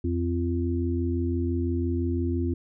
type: harmonic tone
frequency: 85.9 Hz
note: F2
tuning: 28 cents flat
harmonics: 1 / 3 / 4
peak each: -26 / -29 / -30 dBFS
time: 0.04-2.54 s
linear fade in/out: 5 ms
effects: none